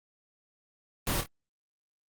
pink noise with echo, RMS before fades -29 dBFS, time 1.07-1.21 s, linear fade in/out 2 ms, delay 26 ms, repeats 2, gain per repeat -8 dB, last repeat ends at 1.262 s, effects Opus 24 kbps

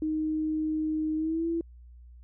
sine tone with pitch glide, 311.1 to 333.4 Hz, D#4 to E4, 0 to +20 cents, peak -26 dBFS, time 0.02-1.61 s, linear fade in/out 2 ms, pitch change +120 cents, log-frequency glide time 1.16-1.47 s, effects added 60 Hz sine -47 dBFS peak until 2.23 s

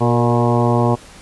harmonic tone with a mistuned harmonic, 120 Hz, B2, 49 cents flat, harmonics 1 / 2 / 3 / 4 / 5 / 6 / 7 / 8 / 9, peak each -16 / -19 / -21 / -22 / -23 / -24 / -24 / -25 / -26 dBFS, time 0-0.96 s, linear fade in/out 20 ms, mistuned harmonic 4, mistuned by -39 cents, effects pink hiss -41 dBFS RMS until 1.21 s + resampled to 24000 Hz

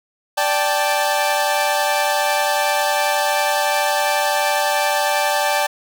sawtooth chord, D suspended fourth, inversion none, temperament equal with one note detuned, 587.3 / 784 / 875.9 Hz, D5 / G5 / A5, 0 / 0 / -8 cents, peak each -17 dBFS, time 0.37-5.67 s, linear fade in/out 10 ms, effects none

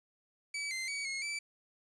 sawtooth tone with pitch steps, 2291 / 2078 / 2266 / 2165 / 2318 Hz, D7 / C7 / C#7 / C#7 / D7, -44 / -12 / +37 / -41 / -23 cents, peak -32 dBFS, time 0.54-1.39 s, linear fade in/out 5 ms, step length 170 ms, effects resampled to 22050 Hz + 10-bit

